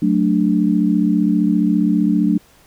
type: chord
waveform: sine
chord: D major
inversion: first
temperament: equal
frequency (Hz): 185 / 220 / 293.7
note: F#3 / A3 / D4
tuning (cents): 0 / 0 / 0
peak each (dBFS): -17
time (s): 0.02-2.38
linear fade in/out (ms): 5
effects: pink hiss -51 dBFS RMS until 2.66 s